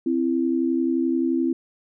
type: tone pair together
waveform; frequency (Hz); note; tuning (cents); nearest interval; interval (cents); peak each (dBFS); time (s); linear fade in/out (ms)
sine; 261.6 / 333.1; C4 / E4; 0 / +18; major third; 418; -22; 0.06-1.53; 5
effects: none